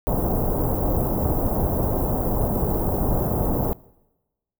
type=band-stop noise; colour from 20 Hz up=pink; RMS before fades=-22 dBFS; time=0.07-3.73 s; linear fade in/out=0 ms; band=830 to 16000 Hz; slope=24 dB/octave; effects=noise-tail reverb RT60 1.0 s tail -22 dB re dry